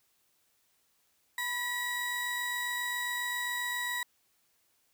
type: tone pair together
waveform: 35% pulse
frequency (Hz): 987.8 / 1928.2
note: B5 / B6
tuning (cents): 0 / -42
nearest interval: octave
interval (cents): 1158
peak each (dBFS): -37 / -31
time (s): 1.38-4.03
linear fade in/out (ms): 2
effects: white hiss -72 dBFS RMS until 4.93 s